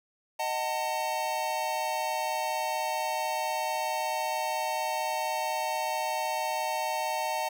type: chord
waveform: square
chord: D# diminished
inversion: none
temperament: just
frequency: 622.3 / 746.7 / 896 Hz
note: D#5 / F#5 / A5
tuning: 0 / +16 / +31 cents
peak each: -35 / -35 / -32 dBFS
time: 0.39-7.49 s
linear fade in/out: 10 ms
effects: none